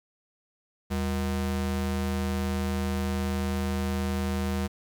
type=ring-modulated tone; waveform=square; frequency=138.59 Hz; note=C#3; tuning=in tune; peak=-24 dBFS; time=0.9-4.68 s; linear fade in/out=20 ms; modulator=59.4 Hz; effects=11-bit